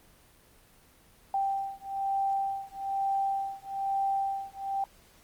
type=beating tone pair; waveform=sine; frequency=784 / 785.1 Hz; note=G5 / G5; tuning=0 / +2 cents; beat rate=1.1 Hz; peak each=-31 dBFS; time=1.34-4.84 s; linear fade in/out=2 ms; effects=pink hiss -59 dBFS RMS until 5.23 s + Opus 24 kbps